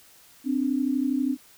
sine tone pair together, 259.4 / 291.8 Hz, C4 / D4, -15 / -11 cents, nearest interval major second, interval 204 cents, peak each -24 / -26 dBFS, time 0.44-1.37 s, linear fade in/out 50 ms, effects white hiss -54 dBFS RMS until 1.57 s

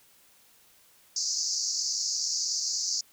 pink band-pass noise, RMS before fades -30 dBFS, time 1.16-3.01 s, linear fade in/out 5 ms, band 4600 to 6900 Hz, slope 96 dB/octave, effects white hiss -60 dBFS RMS until 3.12 s

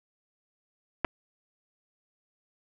clicks, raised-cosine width 0.5 ms, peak -12 dBFS, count 2, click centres 1.046 / 1.049 s, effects none

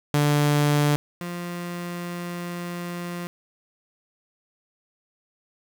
sawtooth tone pair in turn, 146.83 / 174.61 Hz, D3 / F3, 0 / 0 cents, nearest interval minor third, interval 300 cents, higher second, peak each -14 / -26 dBFS, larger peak first, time 0.14-0.96 / 1.21-3.27 s, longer second, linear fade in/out 0 ms, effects 7-bit

